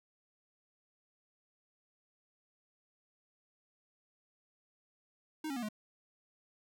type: tone with pitch steps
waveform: square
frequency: 311.1 / 274 / 241.3 / 212.5 Hz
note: D#4 / C#4 / B3 / G#3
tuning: 0 / -20 / -40 / +40 cents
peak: -37 dBFS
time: 5.44-5.688 s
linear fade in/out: 5 ms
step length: 62 ms
effects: none